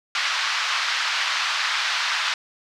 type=band-pass noise; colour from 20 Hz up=pink; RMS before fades=-24 dBFS; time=0.15-2.34 s; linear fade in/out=2 ms; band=1100 to 5100 Hz; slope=24 dB/octave; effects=none